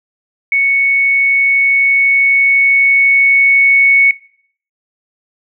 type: tone with level ramp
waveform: sine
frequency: 2217 Hz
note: C#7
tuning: in tune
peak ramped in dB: -9 to -5 dBFS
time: 0.52-4.11 s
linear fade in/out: 2 ms
effects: noise-tail reverb RT60 0.6 s tail -22 dB re dry